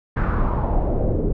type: noise with low-pass filter sweep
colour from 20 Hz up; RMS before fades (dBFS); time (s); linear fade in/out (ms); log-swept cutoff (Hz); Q
brown; -20; 0.16-1.33; 10; 1600 to 400; 2.8
effects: none